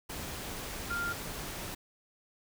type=tone in noise; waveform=sine; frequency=1396.9 Hz; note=F6; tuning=in tune; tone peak=-32 dBFS; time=0.9-1.13 s; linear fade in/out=10 ms; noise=pink; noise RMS=-40 dBFS; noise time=0.09-1.75 s; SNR=+5 dB; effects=none